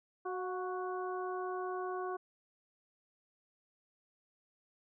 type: harmonic tone with a mistuned harmonic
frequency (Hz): 370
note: F#4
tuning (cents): 0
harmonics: 1 / 2 / 3 / 4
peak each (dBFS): -38 / -42 / -42 / -49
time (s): 0.25-2.17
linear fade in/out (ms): 10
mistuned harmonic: 2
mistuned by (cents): -35
effects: none